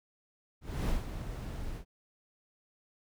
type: noise with ADSR envelope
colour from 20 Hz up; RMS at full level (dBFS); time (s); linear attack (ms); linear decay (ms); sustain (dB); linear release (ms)
brown; -29; 0.61-1.85; 280; 140; -10; 97
effects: none